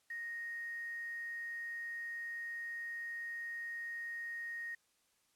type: tone with quantisation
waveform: sine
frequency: 1864.7 Hz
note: A#6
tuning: in tune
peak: -40 dBFS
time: 0.1-4.75 s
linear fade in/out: 5 ms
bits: 10
effects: white hiss -75 dBFS RMS until 5.35 s + low-pass 11000 Hz 12 dB/octave